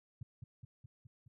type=tone with echo; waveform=sine; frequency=119.3 Hz; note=A#2; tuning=41 cents sharp; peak=-40 dBFS; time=0.21-0.23 s; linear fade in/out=5 ms; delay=210 ms; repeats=5; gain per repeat=-3 dB; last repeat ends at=1.28 s; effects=none

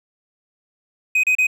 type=tone bursts; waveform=triangle; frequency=2510 Hz; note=D#7; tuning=15 cents sharp; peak=-12 dBFS; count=3; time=1.15-1.469 s; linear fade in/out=5 ms; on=85 ms; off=32 ms; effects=none

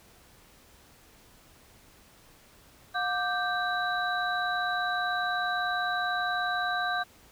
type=tone cluster; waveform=sine; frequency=718 / 1179 / 1566 / 3929 Hz; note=F5 / D6 / G6 / B7; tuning=+48 / +6 / -2 / -10 cents; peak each=-31 / -34 / -30 / -37 dBFS; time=2.94-7.04 s; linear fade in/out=20 ms; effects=pink hiss -57 dBFS RMS until 7.31 s

